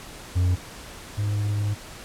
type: tone pair in turn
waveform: triangle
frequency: 90.2 / 103.52 Hz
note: F#2 / G#2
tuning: -44 / -5 cents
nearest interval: major second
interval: 239 cents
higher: second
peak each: -16 / -20 dBFS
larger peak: first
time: 0.35-0.56 / 1.17-1.75 s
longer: second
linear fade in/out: 20 ms
effects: pink hiss -41 dBFS RMS until 2.04 s + low-pass 11000 Hz 12 dB/octave